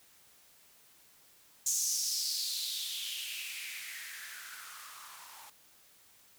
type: noise with band-pass filter sweep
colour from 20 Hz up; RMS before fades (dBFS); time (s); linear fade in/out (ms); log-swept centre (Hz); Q
violet; -38; 1.66-5.5; 5; 6700 to 860; 4.9
effects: white hiss -62 dBFS RMS until 6.38 s